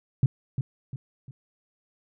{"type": "tone with echo", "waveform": "sine", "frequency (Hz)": 130.81, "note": "C3", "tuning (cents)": 0, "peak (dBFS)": -15, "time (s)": [0.23, 0.26], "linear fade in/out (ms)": 2, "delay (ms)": 350, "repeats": 3, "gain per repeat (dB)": -8, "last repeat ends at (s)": 1.31, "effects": []}